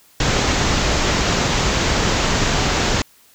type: low-pass noise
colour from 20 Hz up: pink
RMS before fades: -18 dBFS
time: 0.2-3.02 s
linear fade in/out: 2 ms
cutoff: 7400 Hz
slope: 96 dB/octave
effects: white hiss -52 dBFS RMS until 3.34 s